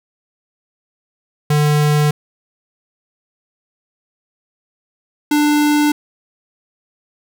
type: tone pair in turn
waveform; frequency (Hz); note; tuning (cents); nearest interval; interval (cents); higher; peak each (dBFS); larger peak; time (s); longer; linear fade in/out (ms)
square; 149 / 296.3; D3 / D4; +25 / +15; octave; 1190; second; -12; neither; 1.5-2.11 / 5.31-5.92; neither; 5
effects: none